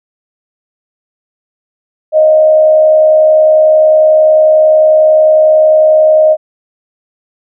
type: tone with frequency modulation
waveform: sine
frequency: 622.3 Hz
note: D#5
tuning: in tune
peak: -3 dBFS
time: 2.12-6.37 s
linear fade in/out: 50 ms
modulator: 71.1 Hz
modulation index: 0.3
effects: none